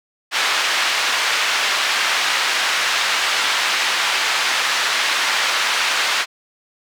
pink band-pass noise, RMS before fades -19 dBFS, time 0.31-6.26 s, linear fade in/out 50 ms, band 1300 to 4500 Hz, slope 12 dB/octave, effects none

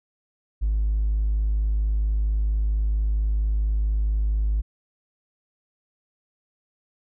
sine tone with hard clipping, 52.2 Hz, G#1, 10 cents sharp, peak -20 dBFS, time 0.61-4.62 s, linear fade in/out 20 ms, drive 1 dB, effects none

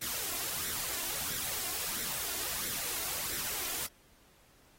white noise with flanger, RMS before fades -36 dBFS, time 0.01-3.87 s, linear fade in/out 10 ms, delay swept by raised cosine 0.52 to 2.92 ms, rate 1.5 Hz, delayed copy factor +0.55, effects pink hiss -64 dBFS RMS until 4.78 s + AAC 48 kbps

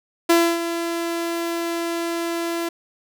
sawtooth tone with ADSR envelope, 337.6 Hz, E4, 41 cents sharp, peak -8 dBFS, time 0.29-2.69 s, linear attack 10 ms, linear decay 280 ms, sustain -11 dB, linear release 7 ms, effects none

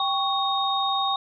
sine tone cluster, 786 / 1112 / 3722 Hz, G5 / C#6 / A#7, +4 / +5 / -3 cents, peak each -26 dBFS, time 0-1.16 s, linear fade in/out 2 ms, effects none

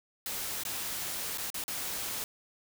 white noise with dropouts, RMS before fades -36 dBFS, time 0.26-2.24 s, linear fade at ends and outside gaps 1 ms, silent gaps 0.635-0.651 / 1.375-1.382 / 1.502-1.543 / 1.639-1.68 s, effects none

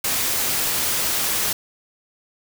white noise, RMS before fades -22 dBFS, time 0.04-1.53 s, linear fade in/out 5 ms, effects none

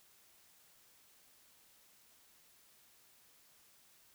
silence, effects white hiss -66 dBFS RMS until 4.14 s

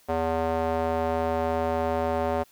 square tone with band-pass filter, 81.7 Hz, E2, 15 cents flat, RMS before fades -26 dBFS, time 0.08-2.44 s, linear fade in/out 20 ms, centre 660 Hz, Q 1.9, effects white hiss -59 dBFS RMS until 2.51 s

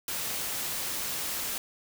white noise, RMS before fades -33 dBFS, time 0.08-1.58 s, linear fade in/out 2 ms, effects none

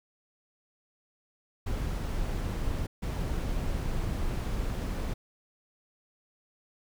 brown noise bursts at uneven times, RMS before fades -31 dBFS, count 2, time 1.66-2.87 / 3.02-5.14 s, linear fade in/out 10 ms, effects none

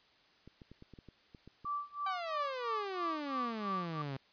clicks, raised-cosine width 3 ms, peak -39 dBFS, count 10, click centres 0.476 / 0.618 / 0.716 / 0.824 / 0.937 / 0.988 / 1.087 / 1.348 / 1.476 / 1.646 s
sine tone with tremolo, 1164 Hz, D6, 16 cents flat, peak -33 dBFS, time 1.65-4.02 s, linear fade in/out 5 ms, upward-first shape sine, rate 3 Hz, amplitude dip 95%
sawtooth exponential sweep, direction down, 784 to 131.6 Hz, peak -34 dBFS, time 2.06-4.17 s, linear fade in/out 5 ms
effects white hiss -66 dBFS RMS until 4.32 s + resampled to 11025 Hz

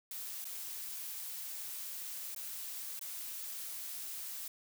blue noise with dropouts, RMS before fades -43 dBFS, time 0.11-4.48 s, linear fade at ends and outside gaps 2 ms, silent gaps 0.444-0.452 / 2.348-2.362 / 2.993-3.012 s, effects none

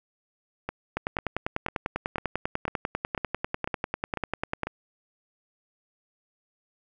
two click trains, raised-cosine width 0.5 ms, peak -12 / -15 dBFS, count 38 / 9, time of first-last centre 0.97-4.633 / 0.69-4.67 s, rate 10.1 / 2.01 Hz, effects none

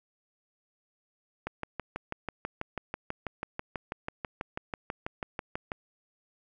click train, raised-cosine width 0.5 ms, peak -18 dBFS, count 27, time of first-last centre 1.47-5.718 s, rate 6.12 Hz, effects none

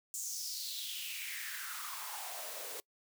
white noise with high-pass filter sweep, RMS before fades -42 dBFS, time 0.14-2.8 s, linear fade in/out 0 ms, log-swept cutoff 7300 to 430 Hz, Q 4.5, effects noise-tail reverb RT60 0.1 s tail -24 dB re dry

